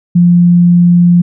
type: tone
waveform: sine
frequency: 174.61 Hz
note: F3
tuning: in tune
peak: -3 dBFS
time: 0.15-1.22 s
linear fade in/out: 10 ms
effects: none